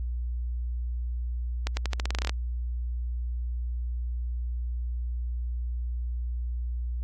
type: accelerating click train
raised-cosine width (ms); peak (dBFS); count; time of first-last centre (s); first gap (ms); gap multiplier
0.2; -12; 13; 1.67-2.295; 100; 0.87
effects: added 60 Hz sine -28 dBFS peak until 7.03 s + AAC 64 kbps